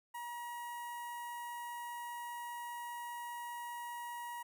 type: tone with notch filter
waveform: sawtooth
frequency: 955 Hz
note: A#5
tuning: 42 cents sharp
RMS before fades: -44 dBFS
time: 0.14-4.43 s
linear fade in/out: 10 ms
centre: 4400 Hz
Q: 0.54
effects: none